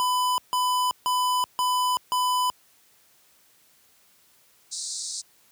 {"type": "tone bursts", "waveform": "square", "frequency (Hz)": 1000, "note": "B5", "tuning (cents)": 21, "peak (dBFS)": -22, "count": 5, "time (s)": [0, 2.5], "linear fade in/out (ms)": 0, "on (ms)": 380, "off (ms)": 150}
{"type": "band-pass noise", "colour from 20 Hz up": "white", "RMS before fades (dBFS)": -33, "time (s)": [4.71, 5.22], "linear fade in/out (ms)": 20, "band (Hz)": [3900, 9000], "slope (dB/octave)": 96}
{"effects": ["white hiss -60 dBFS RMS until 5.51 s", "high-pass 60 Hz 12 dB/octave"]}